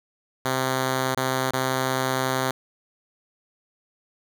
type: tone with dropouts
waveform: 5% pulse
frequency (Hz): 130.81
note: C3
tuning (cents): 0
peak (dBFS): -11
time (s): 0.45-2.51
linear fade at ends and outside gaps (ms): 2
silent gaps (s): 1.147-1.171 / 1.51-1.535
effects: none